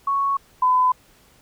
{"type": "tone pair in turn", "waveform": "sine", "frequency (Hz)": [1108.7, 1009.1], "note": ["C#6", "B5"], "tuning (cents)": [0, 37], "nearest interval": "major second", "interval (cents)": 163, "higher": "first", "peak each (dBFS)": [-18, -14], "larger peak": "second", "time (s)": [[0.07, 0.37], [0.62, 0.92]], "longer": "neither", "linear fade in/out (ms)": 5, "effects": ["pink hiss -55 dBFS RMS until 1.41 s"]}